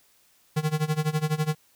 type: tone with tremolo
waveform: square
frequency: 154.1 Hz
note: D#3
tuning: 16 cents flat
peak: -21 dBFS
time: 0.56-1.55 s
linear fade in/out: 10 ms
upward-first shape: sine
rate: 12 Hz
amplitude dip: 90%
effects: white hiss -62 dBFS RMS until 1.75 s